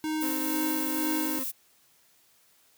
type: tone with tremolo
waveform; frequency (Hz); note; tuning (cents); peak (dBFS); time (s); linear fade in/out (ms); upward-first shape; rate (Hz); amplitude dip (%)
square; 311.1; D#4; 0; -28; 0.04-1.39; 0; sine; 2.1; 40
type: noise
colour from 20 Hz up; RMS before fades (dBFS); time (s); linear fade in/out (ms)
violet; -33; 0.2-1.52; 20
type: tone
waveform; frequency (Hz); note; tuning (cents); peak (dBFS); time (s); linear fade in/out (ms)
35% pulse; 261.6; C4; 0; -33; 0.22-1.44; 10
effects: white hiss -63 dBFS RMS until 2.77 s + high-pass 80 Hz 12 dB/octave